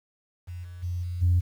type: tone with level steps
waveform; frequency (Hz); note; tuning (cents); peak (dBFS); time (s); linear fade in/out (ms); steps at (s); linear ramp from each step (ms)
sine; 88.3; F2; +20; -34 / -38 / -27 / -29 / -17; 0.47-1.41; 20; 0.63 / 0.82 / 1.02 / 1.21; 20
effects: tanh soft clip ceiling -14 dBFS + 9-bit

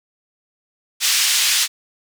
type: band-pass noise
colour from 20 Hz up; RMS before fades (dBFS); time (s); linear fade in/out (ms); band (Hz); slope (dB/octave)
white; -17; 1-1.68; 50; 2200 to 6700; 12
effects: none

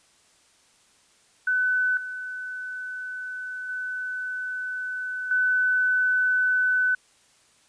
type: tone with level steps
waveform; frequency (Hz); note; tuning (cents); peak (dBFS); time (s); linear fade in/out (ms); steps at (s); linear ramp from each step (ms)
sine; 1504; F#6; +28; -20 / -31 / -28 / -19; 1.47-6.95; 5; 1.97 / 3.69 / 5.31; 2
effects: white hiss -60 dBFS RMS until 7.68 s + resampled to 22050 Hz

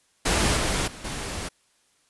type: noise with level steps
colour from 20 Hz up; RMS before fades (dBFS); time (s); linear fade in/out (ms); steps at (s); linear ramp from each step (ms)
pink; -22 / -25 / -41 / -32; 0.25-1.49; 10; 0.56 / 0.87 / 1.04; 10
effects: white hiss -65 dBFS RMS until 2.09 s + resampled to 24000 Hz

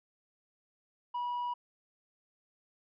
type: tone with tanh clipping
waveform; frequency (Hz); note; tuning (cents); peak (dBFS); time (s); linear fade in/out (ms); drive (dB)
sine; 972; B5; -28; -33; 1.14-1.54; 10; 2
effects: none

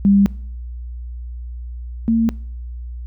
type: tone pair in turn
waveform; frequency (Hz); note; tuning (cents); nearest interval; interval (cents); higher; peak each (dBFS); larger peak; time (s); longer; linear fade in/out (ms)
sine; 199.2 / 227.3; G3 / A#3; +28 / -43; major second; 229; second; -9 / -12; first; 0.05-0.26 / 2.08-2.29; neither; 0
effects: noise-tail reverb RT60 0.6 s tail -23 dB re dry + added 60 Hz sine -27 dBFS peak until 3.06 s

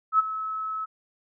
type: tone with ADSR envelope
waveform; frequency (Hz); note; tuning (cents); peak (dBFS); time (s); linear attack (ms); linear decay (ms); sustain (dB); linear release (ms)
sine; 1295; E6; -31; -14; 0.12-0.86; 71; 20; -14; 21
effects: none

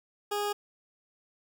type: tone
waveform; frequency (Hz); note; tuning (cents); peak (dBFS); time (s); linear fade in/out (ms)
20% pulse; 412.1; G#4; -13; -24; 0.31-0.53; 10
effects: 11-bit

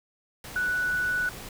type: tone in noise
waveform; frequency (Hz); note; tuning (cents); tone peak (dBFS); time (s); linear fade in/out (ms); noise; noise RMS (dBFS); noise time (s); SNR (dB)
sine; 1480; F#6; 0; -24; 0.56-1.29; 2; pink; -41; 0.44-1.49; +14
effects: none

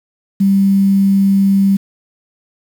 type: tone with quantisation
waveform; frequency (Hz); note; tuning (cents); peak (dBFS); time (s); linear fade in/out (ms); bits
sine; 196; G3; 0; -8; 0.4-1.77; 10; 6
effects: none

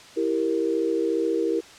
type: chord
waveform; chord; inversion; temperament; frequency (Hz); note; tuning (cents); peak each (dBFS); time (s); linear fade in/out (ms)
sine; E diminished; none; equal; 329.6 / 392 / 466.2; E4 / G4 / Bb4; 0 / 0 / 0; -25 / -27 / -25; 0.16-1.61; 20
effects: white hiss -46 dBFS RMS until 1.78 s + low-pass 6000 Hz 12 dB/octave

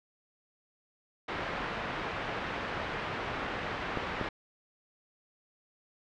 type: low-pass noise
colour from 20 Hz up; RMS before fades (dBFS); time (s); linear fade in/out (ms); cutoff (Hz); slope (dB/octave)
white; -36; 1.28-4.29; 5; 1800; 12
type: clicks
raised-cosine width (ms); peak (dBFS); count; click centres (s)
2; -19; 2; 3.973 / 4.213
effects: low-pass 4000 Hz 12 dB/octave

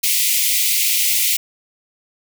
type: high-pass noise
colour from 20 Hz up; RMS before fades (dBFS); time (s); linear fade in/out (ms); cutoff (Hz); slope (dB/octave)
white; -17; 0.03-1.37; 10; 2000; 96
effects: none

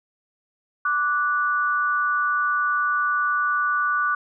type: tone pair together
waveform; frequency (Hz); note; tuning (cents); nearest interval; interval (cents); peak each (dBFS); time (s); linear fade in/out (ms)
sine; 1169 / 1472.8; D6 / F#6; -8 / -8; major third; 400; -22; 0.85-4.15; 5
effects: none

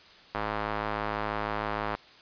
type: tone with band-pass filter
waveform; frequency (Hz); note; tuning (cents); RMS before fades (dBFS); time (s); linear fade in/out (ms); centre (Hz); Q
square; 53.1; G#1; +39; -32; 0.34-1.96; 10; 1100; 1.2
effects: white hiss -53 dBFS RMS until 2.21 s + resampled to 11025 Hz

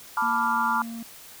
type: chord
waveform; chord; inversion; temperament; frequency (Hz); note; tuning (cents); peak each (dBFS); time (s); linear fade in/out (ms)
sine; B half-diminished seventh; third; equal; 880 / 987.8 / 1174.7 / 1396.9; A5 / B5 / D6 / F6; 0 / 0 / 0 / 0; -27; 0.17-0.82; 2
type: tone with pitch glide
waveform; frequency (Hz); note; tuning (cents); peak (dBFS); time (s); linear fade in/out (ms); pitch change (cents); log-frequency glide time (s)
triangle; 233.1 to 230.2; A#3 to A#3; 0 to -22; -31; 0.22-1.03; 5; -22; 0.41-0.86
effects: white hiss -46 dBFS RMS until 1.4 s

